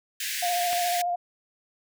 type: high-pass noise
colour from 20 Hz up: pink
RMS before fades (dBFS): -31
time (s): 0.2-1.02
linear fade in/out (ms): 5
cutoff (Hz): 1600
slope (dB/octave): 96
type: tone with vibrato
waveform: sine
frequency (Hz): 705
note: F5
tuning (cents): +16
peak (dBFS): -24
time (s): 0.42-1.16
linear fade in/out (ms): 10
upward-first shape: square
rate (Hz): 14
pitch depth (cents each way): 19
type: click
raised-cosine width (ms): 0.3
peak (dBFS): -20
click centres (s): 0.731
effects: none